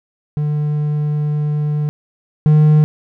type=tone pair in turn; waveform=triangle; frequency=149.2 / 152.25 Hz; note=D3 / D#3; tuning=+28 / -37 cents; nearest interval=unison; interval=35 cents; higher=second; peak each=-13 / -5 dBFS; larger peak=second; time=0.37-1.89 / 2.46-2.84 s; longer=first; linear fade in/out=0 ms; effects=none